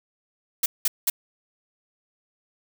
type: noise bursts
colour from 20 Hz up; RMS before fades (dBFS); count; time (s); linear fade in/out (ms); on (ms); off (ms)
blue; -21; 3; 0.63-1.1; 5; 30; 190
effects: none